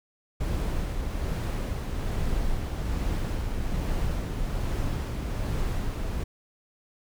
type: noise with tremolo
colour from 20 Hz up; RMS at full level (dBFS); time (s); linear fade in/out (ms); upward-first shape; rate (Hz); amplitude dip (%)
brown; -27; 0.4-6.24; 10; sine; 1.2; 30
effects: none